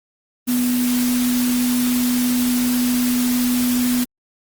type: tone in noise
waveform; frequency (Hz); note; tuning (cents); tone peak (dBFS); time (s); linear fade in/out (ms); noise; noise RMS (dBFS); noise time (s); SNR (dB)
sine; 246.9; B3; 0; -16; 0.47-4.05; 20; white; -26; 0.47-4.05; +7
effects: Opus 24 kbps